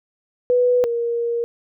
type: tone pair in turn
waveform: sine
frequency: 493.3 / 469.9 Hz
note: B4 / A#4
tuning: -2 / +14 cents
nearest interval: minor second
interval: 84 cents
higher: first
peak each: -13 / -19 dBFS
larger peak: first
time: 0.5-0.84 / 0.84-1.44 s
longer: second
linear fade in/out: 0 ms
effects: none